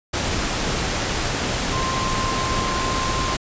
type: tone in noise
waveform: sine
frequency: 1048 Hz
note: C6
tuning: 2 cents sharp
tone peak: -25 dBFS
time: 1.72-3.35 s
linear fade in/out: 10 ms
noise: pink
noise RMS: -23 dBFS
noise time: 0.13-3.37 s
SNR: -5 dB
effects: resampled to 16000 Hz